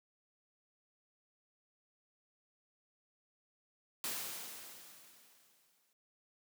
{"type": "noise with exponential decay", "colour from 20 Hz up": "white", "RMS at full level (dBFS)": -38, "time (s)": [4.04, 5.93], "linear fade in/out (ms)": 1, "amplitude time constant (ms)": 410, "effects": ["high-pass 150 Hz 12 dB/octave"]}